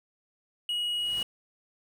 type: tone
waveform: triangle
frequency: 2902 Hz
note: F#7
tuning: 34 cents flat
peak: -26 dBFS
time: 0.69-1.23 s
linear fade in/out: 2 ms
type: noise with exponential growth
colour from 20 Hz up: pink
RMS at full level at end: -40 dBFS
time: 0.77-1.23 s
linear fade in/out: 5 ms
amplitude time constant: 98 ms
effects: none